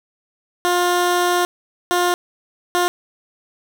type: tone bursts at uneven times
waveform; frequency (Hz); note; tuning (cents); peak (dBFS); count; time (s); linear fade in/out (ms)
15% pulse; 354.4; F4; +25; -9; 3; 0.65-1.45 / 1.91-2.14 / 2.75-2.88; 0
effects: none